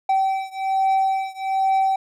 triangle beating tone pair, 770 / 771.2 Hz, G5 / G5, -31 / -28 cents, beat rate 1.2 Hz, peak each -19 / -20 dBFS, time 0.09-1.96 s, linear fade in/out 5 ms, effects none

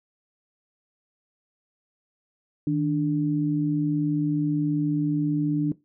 sine tone pair together, 155.56 / 294.2 Hz, D#3 / D4, 0 / +3 cents, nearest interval major seventh, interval 1103 cents, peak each -25 / -22 dBFS, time 2.67-5.72 s, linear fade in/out 2 ms, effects noise-tail reverb RT60 0.2 s tail -18 dB re dry

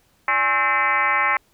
sine tone with frequency modulation, 1565 Hz, G6, 3 cents flat, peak -16 dBFS, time 0.28-1.37 s, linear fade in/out 2 ms, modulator 245 Hz, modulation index 2.9, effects pink hiss -61 dBFS RMS until 1.53 s

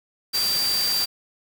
sine tone in noise, 4700 Hz, D8, 1 cent sharp, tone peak -21 dBFS, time 0.33-1.06 s, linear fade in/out 20 ms, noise white, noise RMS -28 dBFS, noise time 0.33-1.06 s, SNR +4 dB, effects none

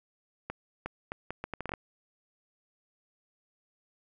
accelerating click train, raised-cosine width 0.5 ms, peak -20 dBFS, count 11, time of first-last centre 0.5-1.738 s, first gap 360 ms, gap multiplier 0.72, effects none

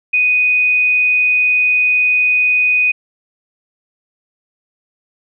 sine tone, 2489 Hz, D#7, in tune, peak -10 dBFS, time 0.13-2.92 s, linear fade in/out 10 ms, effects none

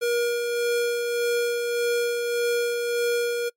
square tone with tremolo, 476.3 Hz, A#4, 37 cents sharp, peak -21 dBFS, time 0.01-3.5 s, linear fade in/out 20 ms, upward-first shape sine, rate 1.7 Hz, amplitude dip 35%, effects noise-tail reverb RT60 0.1 s tail -25 dB re dry + MP3 64 kbps

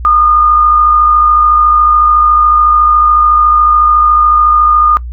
sine tone with amplitude modulation, 1219 Hz, D#6, 36 cents flat, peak -3 dBFS, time 0.05-4.97 s, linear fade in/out 0 ms, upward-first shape sine, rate 53.9 Hz, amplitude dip 40%, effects noise-tail reverb RT60 0.1 s tail -20 dB re dry + added 60 Hz sine -19 dBFS peak until 5.12 s

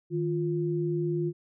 sine tone pair together, 155.5 / 349.1 Hz, D#3 / F4, -1 / -1 cents, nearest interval octave + major second, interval 1400 cents, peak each -29 / -28 dBFS, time 0.1-1.33 s, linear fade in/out 50 ms, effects none

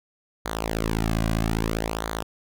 sawtooth tone with flanger, 55 Hz, A1, in tune, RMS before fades -26 dBFS, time 0.45-2.23 s, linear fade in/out 10 ms, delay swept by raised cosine 0.37 to 2.27 ms, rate 0.61 Hz, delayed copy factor -0.8, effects none

